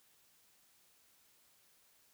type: silence
effects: white hiss -69 dBFS RMS until 2.13 s